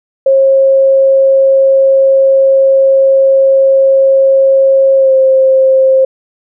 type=tone with pitch glide; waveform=sine; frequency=539 to 529.1 Hz; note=C#5 to C5; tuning=-49 to +19 cents; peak=-4 dBFS; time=0.26-6.05 s; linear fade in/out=5 ms; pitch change=-32 cents; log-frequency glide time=4.97-5.13 s; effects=none